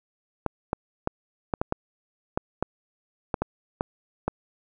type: clicks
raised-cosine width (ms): 1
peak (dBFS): -10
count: 12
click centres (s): 0.463 / 0.731 / 1.074 / 1.538 / 1.615 / 1.724 / 2.375 / 2.626 / 3.342 / 3.42 / 3.809 / 4.28
effects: none